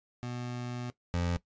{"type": "tone pair in turn", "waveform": "25% pulse", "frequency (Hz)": [122.6, 86.94], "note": ["B2", "F2"], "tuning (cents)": [-12, -7], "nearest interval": "tritone", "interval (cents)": 595, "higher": "first", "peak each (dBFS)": [-32, -25], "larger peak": "second", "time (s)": [[0.23, 0.9], [1.14, 1.37]], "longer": "first", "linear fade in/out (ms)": 0, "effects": ["noise-tail reverb RT60 0.1 s tail -17 dB re dry", "resampled to 16000 Hz"]}